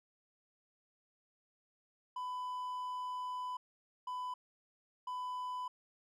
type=tone bursts at uneven times; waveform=triangle; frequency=1000 Hz; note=B5; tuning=21 cents sharp; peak=-36 dBFS; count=3; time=2.16-3.57 / 4.07-4.34 / 5.07-5.68 s; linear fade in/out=5 ms; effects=none